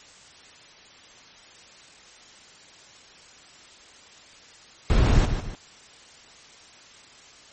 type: noise with echo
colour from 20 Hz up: brown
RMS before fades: -18 dBFS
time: 4.9-5.25 s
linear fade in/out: 0 ms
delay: 150 ms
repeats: 2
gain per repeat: -8 dB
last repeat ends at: 5.55 s
effects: white hiss -49 dBFS RMS until 7.52 s + MP3 32 kbps